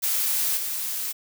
blue noise with level steps, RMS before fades -24 / -29 dBFS, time 0.02-1.13 s, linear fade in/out 20 ms, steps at 0.57 s, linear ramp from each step 2 ms, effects none

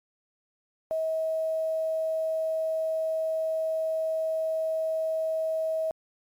sine tone with quantisation, 640 Hz, D#5, 49 cents sharp, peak -25 dBFS, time 0.91-5.91 s, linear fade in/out 0 ms, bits 9, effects MP3 96 kbps

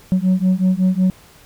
sine beating tone pair, 183 / 188.4 Hz, F#3 / F#3, -19 / +32 cents, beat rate 5.4 Hz, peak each -14 dBFS, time 0.12-1.1 s, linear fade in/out 0 ms, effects tanh soft clip ceiling -10 dBFS + pink hiss -47 dBFS RMS until 1.45 s

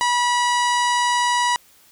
harmonic tone, 972 Hz, B5, 28 cents flat, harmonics 1 / 2 / 3 / 4 / 5 / 6 / 7 / 8 / 9 / 10, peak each -18 / -24 / -28 / -30 / -32 / -34 / -35 / -36 / -37 / -38 dBFS, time 0.01-1.56 s, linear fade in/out 0 ms, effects white hiss -53 dBFS RMS until 1.91 s

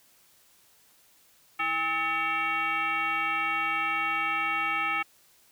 sine tone with frequency modulation, 1770 Hz, A6, 10 cents sharp, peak -25 dBFS, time 1.59-5.03 s, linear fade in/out 10 ms, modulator 481 Hz, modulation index 1.9, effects white hiss -61 dBFS RMS until 5.51 s

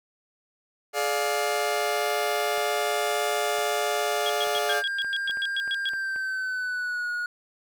sawtooth chord, D diminished, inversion second, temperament just, 422.9 / 587.3 / 704.8 Hz, Ab4 / D5 / F5, +31 / 0 / +16 cents, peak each -25 / -25 / -24 dBFS, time 0.93-4.83 s, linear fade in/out 50 ms
clicks, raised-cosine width 0.5 ms, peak -28 dBFS, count 10, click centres 2.58 / 3.586 / 4.471 / 4.557 / 5.046 / 5.296 / 5.372 / 5.677 / 5.935 / 6.161 s
sine tone bursts, 3322 Hz, G#7, in tune, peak -26 dBFS, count 12, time 4.26-5.89 s, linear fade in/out 0 ms, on 35 ms, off 110 ms
triangle tone with pitch glide, 1598 to 1448.5 Hz, G6 to F#6, +33 to -37 cents, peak -25 dBFS, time 4.69-7.26 s, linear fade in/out 2 ms, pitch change -170 cents, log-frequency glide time 5.81-7.1 s
effects none

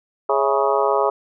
harmonic tone with a mistuned harmonic, 138.59 Hz, C#3, in tune, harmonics 3 / 4 / 5 / 6 / 7 / 8 / 9, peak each -21 / -22 / -23 / -24 / -24 / -25 / -26 dBFS, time 0.29-1.1 s, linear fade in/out 5 ms, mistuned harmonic 5, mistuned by -82 cents, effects none

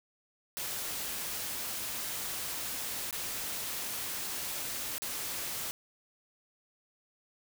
white noise with dropouts, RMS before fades -37 dBFS, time 0.57-5.71 s, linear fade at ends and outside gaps 0 ms, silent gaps 3.109-3.127 / 4.981-5.02 s, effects none

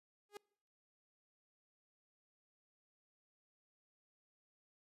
sawtooth tone with exponential growth, 411.7 Hz, G#4, 15 cents flat, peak -40 dBFS, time 0.29-0.37 s, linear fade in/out 2 ms, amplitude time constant 16 ms, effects noise-tail reverb RT60 0.7 s tail -26 dB re dry + resampled to 32000 Hz

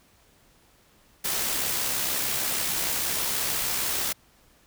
white noise with amplitude modulation, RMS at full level -26 dBFS, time 1.24-4.13 s, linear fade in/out 10 ms, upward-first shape sine, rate 66.4 Hz, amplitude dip 30%, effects pink hiss -60 dBFS RMS until 4.66 s

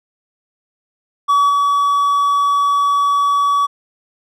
triangle tone with level steps, 1138 Hz, C#6, 45 cents sharp, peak -8 / -10 dBFS, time 1.28-3.67 s, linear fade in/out 20 ms, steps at 1.49 s, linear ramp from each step 10 ms, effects none

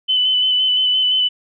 sine tone with vibrato, 3016 Hz, F#7, 32 cents sharp, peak -13 dBFS, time 0.08-1.29 s, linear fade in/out 20 ms, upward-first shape square, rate 5.8 Hz, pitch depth 17 cents each way, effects none

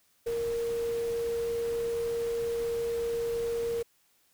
sine tone in noise, 466.2 Hz, A#4, in tune, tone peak -28 dBFS, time 0.26-3.83 s, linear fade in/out 10 ms, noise pink, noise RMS -45 dBFS, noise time 0.26-3.83 s, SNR +14 dB, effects white hiss -68 dBFS RMS until 4.33 s

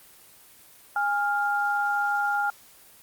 sine tone pair together, 820.5 / 1400 Hz, G#5 / F6, -21 / +4 cents, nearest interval major sixth, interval 925 cents, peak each -25 / -25 dBFS, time 0.96-2.5 s, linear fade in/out 2 ms, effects white hiss -52 dBFS RMS until 3.02 s + Opus 24 kbps

